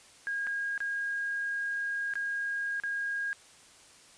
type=tone with dropouts; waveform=sine; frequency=1629 Hz; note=G#6; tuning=34 cents flat; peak=-30 dBFS; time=0.27-3.33 s; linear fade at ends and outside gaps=0 ms; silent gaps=0.468-0.472 / 0.778-0.804 / 2.137-2.155 / 2.8-2.836 s; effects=white hiss -56 dBFS RMS until 4.17 s + resampled to 22050 Hz